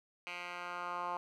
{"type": "tone with band-pass filter sweep", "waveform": "10% pulse", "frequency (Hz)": 176.3, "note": "F3", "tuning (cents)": 17, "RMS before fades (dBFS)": -41, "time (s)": [0.27, 1.17], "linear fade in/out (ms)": 0, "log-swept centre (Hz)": [2300, 980], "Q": 2.8, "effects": []}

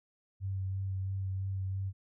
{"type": "tone with vibrato", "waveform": "sine", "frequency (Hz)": 95.9, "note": "G2", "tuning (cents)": -37, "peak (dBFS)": -32, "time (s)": [0.4, 1.93], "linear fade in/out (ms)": 50, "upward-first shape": "sine", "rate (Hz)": 3, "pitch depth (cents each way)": 17, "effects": []}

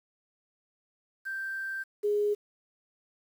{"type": "tone pair in turn", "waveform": "sine", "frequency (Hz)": [1568, 414.5], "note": ["G6", "G#4"], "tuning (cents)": [0, -3], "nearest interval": "octave + major seventh", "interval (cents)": 2303, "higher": "first", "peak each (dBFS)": [-32, -24], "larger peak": "second", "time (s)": [[1.25, 1.84], [2.03, 2.35]], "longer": "first", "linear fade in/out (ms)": 20, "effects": ["9-bit"]}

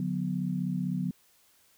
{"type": "chord", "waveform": "sine", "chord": "B minor", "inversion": "first", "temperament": "equal with one note detuned", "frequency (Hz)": [146.83, 182.56, 246.9], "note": ["D3", "F#3", "B3"], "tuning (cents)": [0, -23, 0], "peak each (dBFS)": [-34, -30, -35], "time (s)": [0, 1.11], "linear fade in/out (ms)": 2, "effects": ["white hiss -64 dBFS RMS until 1.77 s"]}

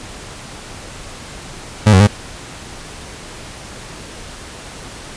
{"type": "tone with pitch steps", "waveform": "30% pulse", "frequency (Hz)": [106.5, 93.6, 103.3], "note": ["G#2", "F#2", "G#2"], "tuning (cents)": [44, 20, -9], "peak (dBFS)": -3, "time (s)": [1.86, 2.073], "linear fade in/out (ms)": 10, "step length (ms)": 71, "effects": ["pink hiss -33 dBFS RMS until 5.16 s", "resampled to 22050 Hz"]}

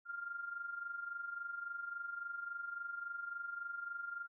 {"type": "tone with amplitude modulation", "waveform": "sine", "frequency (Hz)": 1396.9, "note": "F6", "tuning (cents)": 0, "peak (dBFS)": -38, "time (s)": [0.05, 4.28], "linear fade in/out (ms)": 50, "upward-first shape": "sine", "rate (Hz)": 23.6, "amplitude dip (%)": 65, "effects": []}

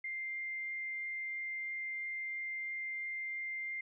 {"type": "tone", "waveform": "sine", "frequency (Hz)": 2099, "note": "C7", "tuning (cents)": 5, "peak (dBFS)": -37, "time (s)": [0.04, 3.81], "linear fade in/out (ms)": 5, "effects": []}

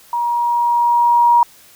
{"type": "tone with level ramp", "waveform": "sine", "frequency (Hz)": 951, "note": "A#5", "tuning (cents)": 34, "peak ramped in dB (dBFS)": [-16, -7], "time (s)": [0.13, 1.43], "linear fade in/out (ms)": 2, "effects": ["white hiss -46 dBFS RMS until 1.75 s"]}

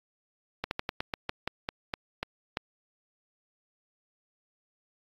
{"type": "slowing click train", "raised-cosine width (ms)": 0.3, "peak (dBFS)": -14, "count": 12, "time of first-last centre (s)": [0.64, 2.571], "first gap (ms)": 71, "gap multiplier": 1.17, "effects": ["AAC 32 kbps"]}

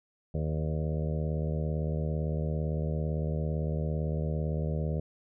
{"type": "harmonic tone with a mistuned harmonic", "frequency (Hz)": 77.78, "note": "D#2", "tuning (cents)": 0, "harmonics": [1, 2, 3, 4, 5, 6, 7, 8, 9], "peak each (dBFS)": [-32, -31, -41, -49, -42, -41, -42, -44, -52], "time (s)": [0.34, 5], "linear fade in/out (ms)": 5, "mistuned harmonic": 8, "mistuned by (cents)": -26, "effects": []}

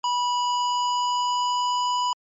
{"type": "tone with pitch glide", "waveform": "square", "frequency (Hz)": [979, 987.5], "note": ["B5", "B5"], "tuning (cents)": [-15, 0], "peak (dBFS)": -22, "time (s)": [0.04, 2.13], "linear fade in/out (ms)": 2, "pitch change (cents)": 15, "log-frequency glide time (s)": [0.37, 1.97], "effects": ["MP3 32 kbps"]}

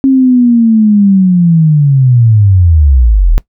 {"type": "linear sweep", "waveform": "sine", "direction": "down", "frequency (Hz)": [271.2, 35.57], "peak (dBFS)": -3, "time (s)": [0.04, 3.38], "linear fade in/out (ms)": 0, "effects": ["noise-tail reverb RT60 0.1 s tail -19 dB re dry"]}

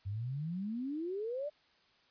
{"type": "exponential sweep", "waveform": "sine", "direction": "up", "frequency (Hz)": [93.9, 612], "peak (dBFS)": -35, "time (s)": [0.05, 1.5], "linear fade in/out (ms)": 20, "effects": ["white hiss -68 dBFS RMS until 2.1 s", "resampled to 11025 Hz"]}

